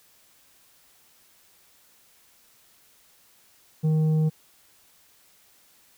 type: tone with tanh clipping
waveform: sine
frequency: 156.4 Hz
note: D#3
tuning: 9 cents sharp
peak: -20 dBFS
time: 3.83-4.3 s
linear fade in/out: 20 ms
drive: 6 dB
effects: white hiss -59 dBFS RMS until 5.97 s